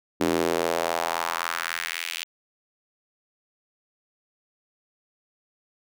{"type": "tone with high-pass filter sweep", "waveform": "square", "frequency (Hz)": 41.86, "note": "E1", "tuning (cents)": 27, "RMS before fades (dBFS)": -27, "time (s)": [0.2, 2.24], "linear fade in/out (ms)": 10, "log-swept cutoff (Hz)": [290, 2900], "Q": 2, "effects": []}